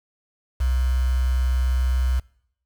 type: tone with quantisation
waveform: sine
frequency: 63.5 Hz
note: B1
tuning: 49 cents sharp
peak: -18 dBFS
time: 0.6-2.2 s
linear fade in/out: 10 ms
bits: 6
effects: noise-tail reverb RT60 0.7 s tail -24 dB re dry